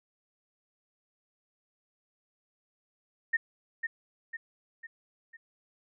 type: tone with echo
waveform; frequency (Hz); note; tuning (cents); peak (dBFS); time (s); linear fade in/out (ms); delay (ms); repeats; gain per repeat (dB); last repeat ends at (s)
sine; 1835; A#6; -28; -23; 3.33-3.37; 10; 500; 4; -6; 5.37
effects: none